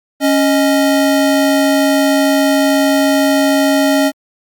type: tone pair together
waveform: square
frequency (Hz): 277.2 / 622.3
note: C#4 / D#5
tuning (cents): 0 / 0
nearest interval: octave + major second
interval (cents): 1400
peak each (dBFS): -12 / -15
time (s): 0.2-4.12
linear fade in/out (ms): 50
effects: Opus 48 kbps